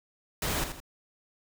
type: noise with echo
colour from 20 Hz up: pink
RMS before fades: -30 dBFS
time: 0.42-0.64 s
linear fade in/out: 2 ms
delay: 81 ms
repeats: 2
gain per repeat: -8 dB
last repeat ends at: 0.802 s
effects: none